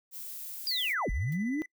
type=noise; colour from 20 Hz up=violet; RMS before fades=-41 dBFS; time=0.11-0.95 s; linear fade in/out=50 ms
type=linear two-way sweep; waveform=sine; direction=down then up; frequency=4910 to 33.84 to 321 Hz; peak=-28 dBFS; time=0.67-1.62 s; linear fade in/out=0 ms; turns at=1.1 s
type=tone with tremolo; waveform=triangle; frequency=2000 Hz; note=B6; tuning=21 cents sharp; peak=-37 dBFS; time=0.71-1.66 s; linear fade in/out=5 ms; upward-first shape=triangle; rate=16 Hz; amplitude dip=55%
type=noise with exponential decay; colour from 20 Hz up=blue; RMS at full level=-47 dBFS; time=1.32-1.4 s; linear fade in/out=2 ms; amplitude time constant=17 ms
effects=noise-tail reverb RT60 0.1 s tail -24 dB re dry